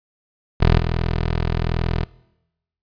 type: tone with level steps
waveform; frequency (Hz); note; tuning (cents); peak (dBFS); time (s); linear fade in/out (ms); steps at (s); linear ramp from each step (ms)
15% pulse; 41.2; E1; 0; -6 / -13; 0.6-2.05; 20; 0.79; 5
effects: noise-tail reverb RT60 0.9 s tail -22 dB re dry + resampled to 11025 Hz